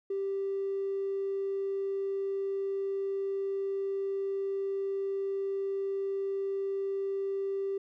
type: tone with tanh clipping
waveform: triangle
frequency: 392 Hz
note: G4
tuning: in tune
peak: -29 dBFS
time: 0.1-7.78 s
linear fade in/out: 5 ms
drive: 1 dB
effects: none